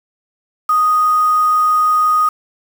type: tone with quantisation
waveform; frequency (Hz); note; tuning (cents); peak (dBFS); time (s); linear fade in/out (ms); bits
sine; 1243; D#6; -2; -10; 0.69-2.29; 5; 5
effects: none